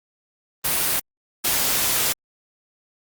white noise bursts at uneven times, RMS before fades -21 dBFS, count 2, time 0.64-1 / 1.44-2.13 s, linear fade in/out 10 ms, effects Opus 32 kbps

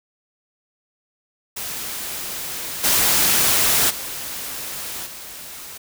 white noise with level steps, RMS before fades -29 / -17 / -30 / -36 dBFS, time 1.56-5.78 s, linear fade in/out 10 ms, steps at 2.83 / 3.89 / 5.05 s, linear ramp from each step 20 ms, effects none

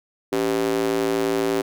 square tone with high-pass filter, 55.9 Hz, A1, 28 cents sharp, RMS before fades -22 dBFS, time 0.32-1.62 s, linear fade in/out 10 ms, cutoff 350 Hz, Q 3.8, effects none

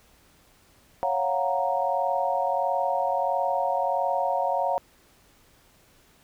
sine chord, Gb major seventh, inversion second, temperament equal, 554.4 / 698.5 / 740 / 932.3 Hz, Db5 / F5 / Gb5 / Bb5, 0 / 0 / 0 / 0 cents, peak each -28 dBFS, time 1.03-4.78 s, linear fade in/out 0 ms, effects pink hiss -59 dBFS RMS until 6.23 s

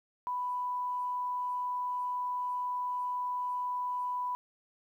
sine tone, 991 Hz, B5, 6 cents sharp, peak -31 dBFS, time 0.27-4.35 s, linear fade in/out 0 ms, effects 11-bit

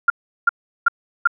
sine tone bursts, 1396.9 Hz, F6, in tune, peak -9 dBFS, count 4, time 0.08-1.274 s, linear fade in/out 5 ms, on 21 ms, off 370 ms, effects none

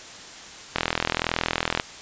click train, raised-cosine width 0.3 ms, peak -5 dBFS, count 44, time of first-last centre 0.76-1.799 s, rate 41.4 Hz, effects white hiss -41 dBFS RMS until 2.01 s + resampled to 16000 Hz

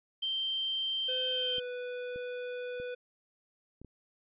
sine tone, 3136 Hz, G7, in tune, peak -30 dBFS, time 0.22-1.6 s, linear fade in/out 10 ms
square tone with pitch glide, 510 to 494.3 Hz, C5 to B4, -44 to +1 cents, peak -37 dBFS, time 1.08-2.95 s, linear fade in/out 10 ms, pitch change -55 cents, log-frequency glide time 1.29-1.63 s
clicks, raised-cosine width 3 ms, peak -36 dBFS, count 5, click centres 1.583 / 2.16 / 2.8 / 3.816 / 3.847 s
effects resampled to 8000 Hz

